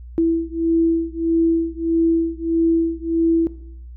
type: beating tone pair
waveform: sine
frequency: 329.6 / 331.2 Hz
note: E4 / E4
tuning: 0 / +8 cents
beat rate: 1.6 Hz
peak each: -19 dBFS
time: 0.18-3.47 s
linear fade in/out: 0 ms
effects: noise-tail reverb RT60 0.7 s tail -17 dB re dry + added 60 Hz sine -34 dBFS peak until 3.96 s